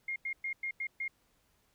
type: tone bursts at uneven times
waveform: sine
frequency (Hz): 2132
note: C7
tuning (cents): +32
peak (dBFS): -33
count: 6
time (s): 0.08-0.16 / 0.25-0.33 / 0.44-0.53 / 0.63-0.71 / 0.8-0.87 / 1-1.08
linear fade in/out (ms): 5
effects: pink hiss -72 dBFS RMS until 1.74 s